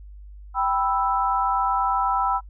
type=chord; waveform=sine; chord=E minor; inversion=first; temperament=equal; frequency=784 / 987.8 / 1318.5 Hz; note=G5 / B5 / E6; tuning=0 / 0 / 0 cents; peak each=-24 dBFS; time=0.54-2.41 s; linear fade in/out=50 ms; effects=noise-tail reverb RT60 0.1 s tail -22 dB re dry + added 50 Hz sine -39 dBFS peak until 2.49 s